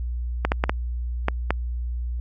clicks, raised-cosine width 0.5 ms, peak -5 dBFS, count 6, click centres 0.45 / 0.519 / 0.639 / 0.695 / 1.284 / 1.506 s, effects added 60 Hz sine -25 dBFS peak until 2.2 s + AAC 64 kbps

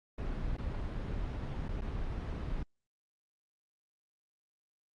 brown noise with dropouts, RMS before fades -36 dBFS, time 0.18-2.63 s, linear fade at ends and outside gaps 2 ms, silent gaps 0.567-0.583 / 1.683-1.691 / 1.808-1.819 s, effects low-pass 4000 Hz 12 dB/octave + Opus 32 kbps

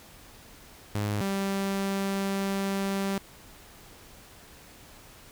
sawtooth tone pair in turn, 103.83 / 196 Hz, G#2 / G3, 0 / 0 cents, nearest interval major seventh, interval 1100 cents, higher second, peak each -23 dBFS, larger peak neither, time 0.95-1.21 / 1.21-3.18 s, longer second, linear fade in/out 0 ms, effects pink hiss -51 dBFS RMS until 5.31 s

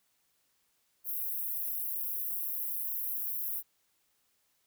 pink high-pass noise, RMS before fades -35 dBFS, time 1.04-3.63 s, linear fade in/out 50 ms, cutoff 12000 Hz, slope 48 dB/octave, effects white hiss -74 dBFS RMS until 4.66 s

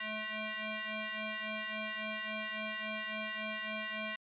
sine tone with frequency modulation, 213.7 Hz, G#3, 50 cents sharp, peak -36 dBFS, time 0-4.16 s, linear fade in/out 5 ms, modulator 431 Hz, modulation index 6.3, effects MP3 96 kbps

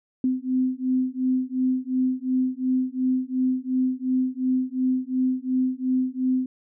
sine beating tone pair, 255.6 / 258.4 Hz, C4 / C4, -40 / -21 cents, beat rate 2.8 Hz, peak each -24 dBFS, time 0.24-6.46 s, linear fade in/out 2 ms, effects none

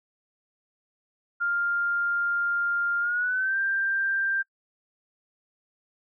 sine tone with pitch glide, 1400 to 1580.6 Hz, F6 to G6, +4 to +14 cents, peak -23 dBFS, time 1.4-4.43 s, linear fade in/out 20 ms, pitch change +210 cents, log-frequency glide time 3-3.58 s, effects noise-tail reverb RT60 0.1 s tail -23 dB re dry

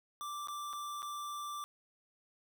square tone with dropouts, 1174.7 Hz, D6, in tune, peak -40 dBFS, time 0.21-1.64 s, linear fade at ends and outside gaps 0 ms, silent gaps 0.473-0.484 / 0.73-0.734 / 1.021-1.028 s, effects none

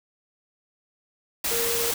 sine tone in noise, 466.2 Hz, A#4, in tune, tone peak -28 dBFS, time 1.51-1.91 s, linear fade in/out 5 ms, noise white, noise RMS -26 dBFS, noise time 1.44-1.94 s, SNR -5 dB, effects none

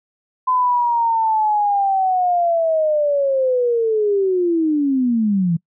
sine linear sweep, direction down, 1022 to 161.3 Hz, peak -14 dBFS, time 0.47-5.57 s, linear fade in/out 10 ms, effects noise-tail reverb RT60 0.1 s tail -25 dB re dry

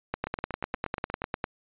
two click trains, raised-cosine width 0.5 ms, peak -18 / -13 dBFS, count 9 / 14, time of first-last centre 0.27-1.219 / 0.14-1.441 s, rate 8.43 / 9.99 Hz, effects resampled to 8000 Hz

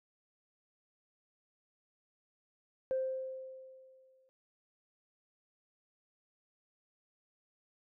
sine tone with exponential decay, 523.3 Hz, C5, in tune, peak -28 dBFS, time 2.91-4.29 s, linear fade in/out 0 ms, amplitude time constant 300 ms, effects tanh soft clip ceiling -26 dBFS

